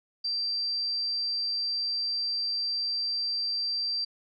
sine tone, 4699 Hz, D8, in tune, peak -27 dBFS, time 0.24-4.05 s, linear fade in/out 10 ms, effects none

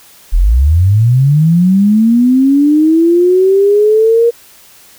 sine linear sweep, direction up, 35.51 to 473.2 Hz, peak -5 dBFS, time 0.32-4.31 s, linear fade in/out 20 ms, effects white hiss -41 dBFS RMS until 4.98 s

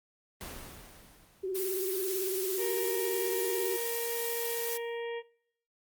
pink noise with exponential decay, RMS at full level -40 dBFS, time 0.41-2.21 s, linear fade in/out 0 ms, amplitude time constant 390 ms
sine tone with vibrato, 378.1 Hz, F#4, 38 cents sharp, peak -31 dBFS, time 1.43-3.77 s, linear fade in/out 10 ms, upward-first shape sine, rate 18 Hz, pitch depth 59 cents each way
blue noise, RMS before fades -36 dBFS, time 1.54-4.78 s, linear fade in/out 20 ms
harmonic tone, 467.6 Hz, A#4, 5 cents sharp, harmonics 1 / 2 / 4 / 5 / 6 / 7, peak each -34 / -45 / -45 / -49 / -53 / -52 dBFS, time 2.57-5.23 s, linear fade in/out 50 ms
effects noise-tail reverb RT60 0.8 s tail -24 dB re dry + Opus 24 kbps

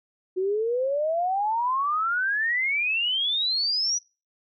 sine exponential sweep, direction up, 363.1 to 5920 Hz, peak -22 dBFS, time 0.36-3.99 s, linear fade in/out 20 ms, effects noise-tail reverb RT60 0.3 s tail -24 dB re dry

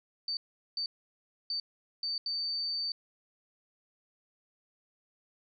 sine tone bursts at uneven times, 4582 Hz, D8, 44 cents flat, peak -31 dBFS, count 5, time 0.28-0.37 / 0.77-0.86 / 1.5-1.6 / 2.03-2.18 / 2.26-2.92 s, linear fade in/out 2 ms, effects none

